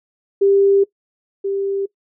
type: tone pair in turn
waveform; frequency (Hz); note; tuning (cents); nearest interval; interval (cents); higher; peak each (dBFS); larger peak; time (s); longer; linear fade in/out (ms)
sine; 395.9 / 394.2; G4 / G4; +17 / +10; unison; 7; first; -10 / -18; first; 0.41-0.84 / 1.44-1.86; first; 10
effects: noise-tail reverb RT60 0.1 s tail -20 dB re dry